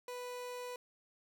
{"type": "tone", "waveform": "30% pulse", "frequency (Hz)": 493.9, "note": "B4", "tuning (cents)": 0, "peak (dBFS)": -39, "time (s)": [0.08, 0.76], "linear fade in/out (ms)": 2, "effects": []}